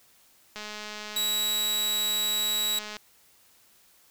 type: click train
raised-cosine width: 0.2 ms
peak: -21 dBFS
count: 509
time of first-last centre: 0.56-2.968 s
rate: 211 Hz
type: tone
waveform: sawtooth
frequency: 3878 Hz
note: B7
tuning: 32 cents flat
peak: -22 dBFS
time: 1.16-2.79 s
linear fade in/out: 5 ms
effects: white hiss -60 dBFS RMS until 4.1 s